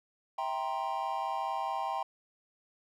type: chord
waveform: triangle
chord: C dominant seventh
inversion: first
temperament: just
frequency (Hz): 654.1 / 784.9 / 941.9 / 1046.5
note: E5 / G5 / Bb5 / C6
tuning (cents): -14 / +2 / +18 / 0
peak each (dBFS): -39 / -33 / -35 / -36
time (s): 0.38-2.03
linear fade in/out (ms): 5
effects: none